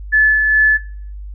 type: tone with tremolo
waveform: sine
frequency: 1730 Hz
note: A6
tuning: 30 cents flat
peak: -7 dBFS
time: 0.12-0.78 s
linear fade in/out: 20 ms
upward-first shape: sine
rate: 2.4 Hz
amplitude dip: 35%
effects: noise-tail reverb RT60 0.5 s tail -17 dB re dry + added 50 Hz sine -27 dBFS peak until 1.34 s